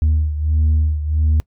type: beating tone pair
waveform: sine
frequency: 76.7 / 78.2 Hz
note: D#2 / D#2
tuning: -24 / +9 cents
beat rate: 1.5 Hz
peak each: -13 / -18 dBFS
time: 0.02-1.4 s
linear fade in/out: 0 ms
effects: noise-tail reverb RT60 0.1 s tail -24 dB re dry + tanh soft clip ceiling -10 dBFS